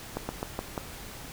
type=slowing click train; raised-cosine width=1 ms; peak=-16 dBFS; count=5; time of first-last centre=0.17-0.778 s; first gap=120 ms; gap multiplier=1.16; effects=pink hiss -43 dBFS RMS until 1.32 s